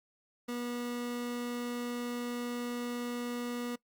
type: tone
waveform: 30% pulse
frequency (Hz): 241.9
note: B3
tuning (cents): -36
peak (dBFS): -32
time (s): 0.48-3.76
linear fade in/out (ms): 10
effects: noise-tail reverb RT60 0.1 s tail -21 dB re dry + Opus 48 kbps